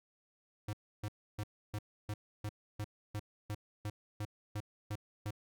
square tone bursts, 104.9 Hz, G#2, 18 cents sharp, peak -37 dBFS, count 14, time 0.68-5.308 s, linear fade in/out 5 ms, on 52 ms, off 300 ms, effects none

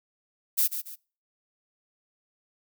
violet noise with echo, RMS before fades -23 dBFS, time 0.57-0.68 s, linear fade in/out 20 ms, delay 140 ms, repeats 2, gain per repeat -9 dB, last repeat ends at 0.96 s, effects noise-tail reverb RT60 0.4 s tail -25 dB re dry

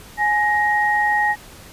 sine tone pair together, 838.4 / 1879 Hz, G#5 / A#6, +16 / +13 cents, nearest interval octave + major second, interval 1397 cents, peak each -18 dBFS, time 0.17-1.36 s, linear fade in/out 50 ms, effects pink hiss -42 dBFS RMS until 1.72 s + resampled to 32000 Hz

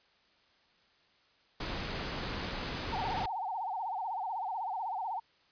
pink noise, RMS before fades -37 dBFS, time 1.6-3.26 s, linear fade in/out 5 ms
sine tone with vibrato, 825 Hz, G#5, 12 cents flat, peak -33 dBFS, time 2.92-5.2 s, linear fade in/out 10 ms, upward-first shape sine, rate 16 Hz, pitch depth 210 cents each way
effects white hiss -67 dBFS RMS until 5.51 s + resampled to 11025 Hz

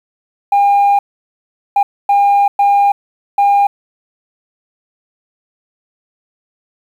sine tone bursts at uneven times, 806 Hz, G5, 48 cents sharp, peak -5 dBFS, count 5, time 0.52-0.99 / 1.76-1.83 / 2.09-2.48 / 2.59-2.92 / 3.38-3.67 s, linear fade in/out 5 ms, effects tanh soft clip ceiling -6 dBFS + 7-bit

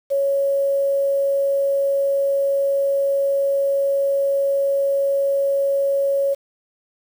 sine tone with quantisation, 554.4 Hz, C#5, in tune, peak -16 dBFS, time 0.1-6.35 s, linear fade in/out 20 ms, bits 7, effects none

